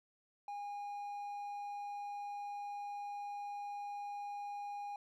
triangle tone, 816 Hz, G#5, 31 cents flat, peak -39 dBFS, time 0.48-4.96 s, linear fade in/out 2 ms, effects none

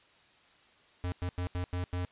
square tone bursts at uneven times, 89.5 Hz, F2, 43 cents sharp, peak -32 dBFS, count 6, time 1.04-1.12 / 1.22-1.29 / 1.38-1.47 / 1.55-1.64 / 1.73-1.84 / 1.93-2.05 s, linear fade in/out 0 ms, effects white hiss -62 dBFS RMS until 2.11 s + resampled to 8000 Hz

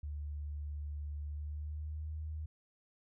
sine tone with pitch glide, 73.6 to 77.53 Hz, D2 to D#2, +4 to -6 cents, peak -38 dBFS, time 0.03-2.46 s, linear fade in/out 5 ms, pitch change +90 cents, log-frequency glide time 1.24-2.15 s, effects none

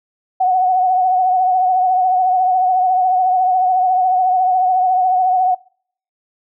sine tone with vibrato, 740 Hz, F#5, in tune, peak -11 dBFS, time 0.4-5.55 s, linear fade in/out 10 ms, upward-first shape triangle, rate 14 Hz, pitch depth 51 cents each way, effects noise-tail reverb RT60 0.6 s tail -26 dB re dry

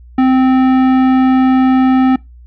sine tone with tanh clipping, 260 Hz, C4, 11 cents flat, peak -9 dBFS, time 0.18-2.16 s, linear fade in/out 5 ms, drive 15 dB, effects noise-tail reverb RT60 0.2 s tail -23 dB re dry + added 60 Hz sine -35 dBFS peak until 2.46 s

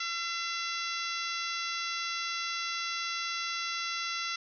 harmonic tone with a mistuned harmonic, 679 Hz, F5, 49 cents flat, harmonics 2 / 3 / 4 / 5 / 6 / 7 / 8 / 9, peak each -37 / -39 / -40 / -41 / -42 / -42 / -43 / -44 dBFS, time 0-4.36 s, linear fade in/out 5 ms, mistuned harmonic 6, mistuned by -21 cents, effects none

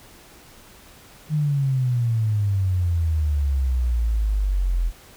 sine exponential sweep, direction down, 155.56 to 41.2 Hz, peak -18 dBFS, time 1.29-4.92 s, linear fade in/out 50 ms, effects pink hiss -48 dBFS RMS until 5.16 s

